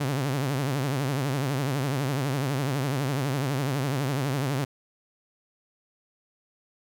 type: tone with vibrato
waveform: sawtooth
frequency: 136.7 Hz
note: C#3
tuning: 24 cents flat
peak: -21 dBFS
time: 0-4.65 s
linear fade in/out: 10 ms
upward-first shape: triangle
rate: 12 Hz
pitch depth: 170 cents each way
effects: none